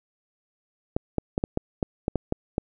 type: clicks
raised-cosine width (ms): 2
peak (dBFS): -10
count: 10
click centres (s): 0.965 / 1.183 / 1.379 / 1.439 / 1.574 / 1.828 / 2.081 / 2.157 / 2.324 / 2.581
effects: none